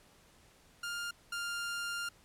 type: tone pair in turn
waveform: sawtooth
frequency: 1405 / 1399.6 Hz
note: F6 / F6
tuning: +10 / +3 cents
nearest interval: unison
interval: 7 cents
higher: first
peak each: -33 / -32 dBFS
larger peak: second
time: 0.83-1.11 / 1.32-2.09 s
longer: second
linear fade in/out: 5 ms
effects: pink hiss -63 dBFS RMS until 2.24 s + low-pass 12000 Hz 12 dB/octave